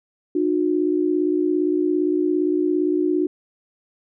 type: tone pair together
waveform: sine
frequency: 303.9 / 361.4 Hz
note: D#4 / F#4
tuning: -41 / -41 cents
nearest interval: minor third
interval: 300 cents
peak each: -20 dBFS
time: 0.35-3.27 s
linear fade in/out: 5 ms
effects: none